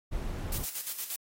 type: noise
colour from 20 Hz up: brown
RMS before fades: -34 dBFS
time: 0.11-0.65 s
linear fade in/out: 20 ms
type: noise with tremolo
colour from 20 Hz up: blue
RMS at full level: -34 dBFS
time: 0.52-1.16 s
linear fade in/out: 2 ms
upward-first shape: square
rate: 8.6 Hz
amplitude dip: 60%
effects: AAC 48 kbps